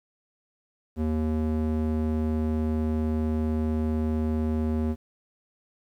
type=tone with band-pass filter; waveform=square; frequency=77.78 Hz; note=D#2; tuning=in tune; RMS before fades=-26 dBFS; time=0.96-4.96 s; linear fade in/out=50 ms; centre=230 Hz; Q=1.1; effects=10-bit